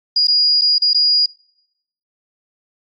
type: tone with dropouts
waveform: sine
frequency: 4876 Hz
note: D#8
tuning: 36 cents flat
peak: -11 dBFS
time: 0.16-1.26 s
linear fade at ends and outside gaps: 5 ms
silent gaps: 0.272-0.281 / 0.612-0.617 / 0.783-0.819 / 0.933-0.945 s
effects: noise-tail reverb RT60 0.8 s tail -24 dB re dry + AAC 48 kbps